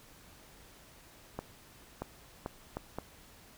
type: accelerating click train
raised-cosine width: 1 ms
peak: -22 dBFS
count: 5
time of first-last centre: 1.39-2.986 s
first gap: 630 ms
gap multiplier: 0.7
effects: pink hiss -57 dBFS RMS until 3.57 s